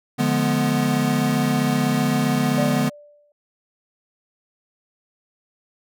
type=chord; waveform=square; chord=D diminished seventh; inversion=none; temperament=equal with one note detuned; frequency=146.83 / 174.61 / 211.4 / 246.9 Hz; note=D3 / F3 / Ab3 / Cb4; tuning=0 / 0 / +31 / 0 cents; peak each=-24 / -28 / -25 / -22 dBFS; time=0.18-2.9 s; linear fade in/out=20 ms
type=tone with exponential decay; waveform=sine; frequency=587.3 Hz; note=D5; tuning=in tune; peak=-20 dBFS; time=2.58-3.32 s; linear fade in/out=2 ms; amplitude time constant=160 ms
effects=none